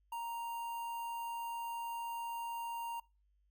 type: tone with notch filter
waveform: square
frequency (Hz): 932.3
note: A#5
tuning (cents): 0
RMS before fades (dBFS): -41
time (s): 0.12-3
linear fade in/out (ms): 5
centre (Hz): 5200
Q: 0.64
effects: noise-tail reverb RT60 0.3 s tail -24 dB re dry + added 50 Hz sine -70 dBFS peak until 3.5 s